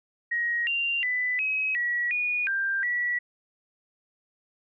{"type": "tone with pitch steps", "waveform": "sine", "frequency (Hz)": [1889, 2777, 1994, 2548, 1926, 2455, 1585, 1942], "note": ["A#6", "F7", "B6", "D#7", "B6", "D#7", "G6", "B6"], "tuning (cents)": [22, -10, 16, 41, -44, -24, 19, -30], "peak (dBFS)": -24, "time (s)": [0.31, 3.19], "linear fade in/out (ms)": 10, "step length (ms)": 360, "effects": []}